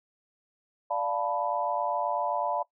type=chord; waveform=sine; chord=B half-diminished seventh; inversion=first; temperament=equal; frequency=587.3 / 698.5 / 880 / 987.8 Hz; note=D5 / F5 / A5 / B5; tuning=0 / 0 / 0 / 0 cents; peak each=-32 dBFS; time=0.9-2.63 s; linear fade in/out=10 ms; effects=noise-tail reverb RT60 0.1 s tail -19 dB re dry